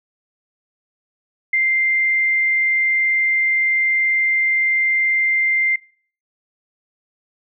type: tone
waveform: sine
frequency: 2093 Hz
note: C7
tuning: in tune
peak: -14 dBFS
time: 1.53-5.76 s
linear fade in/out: 5 ms
effects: noise-tail reverb RT60 0.5 s tail -25 dB re dry